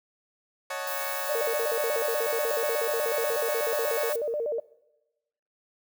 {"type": "chord", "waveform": "20% pulse", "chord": "D# half-diminished seventh", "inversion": "third", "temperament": "equal", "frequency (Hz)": [554.4, 622.3, 740, 880], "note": ["C#5", "D#5", "F#5", "A5"], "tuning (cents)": [0, 0, 0, 0], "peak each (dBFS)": [-29, -34, -34, -34], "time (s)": [0.7, 4.13], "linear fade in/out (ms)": 5}
{"type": "noise", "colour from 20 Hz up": "violet", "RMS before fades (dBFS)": -35, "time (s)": [0.87, 4.16], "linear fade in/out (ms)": 2}
{"type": "tone with vibrato", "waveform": "sine", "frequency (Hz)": 524, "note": "C5", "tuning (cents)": 2, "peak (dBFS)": -26, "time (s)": [1.29, 4.6], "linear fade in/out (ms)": 5, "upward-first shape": "square", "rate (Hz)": 8.2, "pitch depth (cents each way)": 220}
{"effects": ["noise-tail reverb RT60 1.0 s tail -20 dB re dry"]}